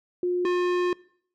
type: tone pair in turn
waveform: sine / square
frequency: 357.1 / 357.1 Hz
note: F4 / F4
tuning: +39 / +39 cents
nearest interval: unison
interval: 0 cents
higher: neither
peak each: -22 dBFS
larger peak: neither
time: 0.23-0.45 / 0.45-0.93 s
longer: second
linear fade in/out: 2 ms
effects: noise-tail reverb RT60 0.6 s tail -23 dB re dry + low-pass 3000 Hz 12 dB/octave